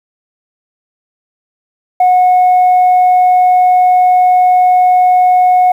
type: tone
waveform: sine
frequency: 730 Hz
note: F#5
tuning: 24 cents flat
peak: -3 dBFS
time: 2-5.72 s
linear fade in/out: 5 ms
effects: tanh soft clip ceiling -3 dBFS + 7-bit